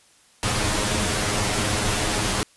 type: noise with comb filter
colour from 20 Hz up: pink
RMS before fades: -23 dBFS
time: 0.43-2.43 s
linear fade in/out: 0 ms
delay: 9.6 ms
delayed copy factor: +0.9
effects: white hiss -56 dBFS RMS until 2.56 s + resampled to 24000 Hz